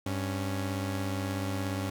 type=tone pair together; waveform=sawtooth; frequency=98 / 277.2 Hz; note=G2 / C#4; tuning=0 / 0 cents; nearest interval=octave + tritone; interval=1800 cents; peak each=-28 / -31 dBFS; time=0.06-1.9 s; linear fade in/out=5 ms; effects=none